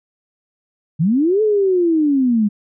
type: linear two-way sweep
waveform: sine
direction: up then down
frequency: 142.5 to 438.3 to 200.6 Hz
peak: -12 dBFS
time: 0.99-2.49 s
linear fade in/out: 20 ms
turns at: 1.42 s
effects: none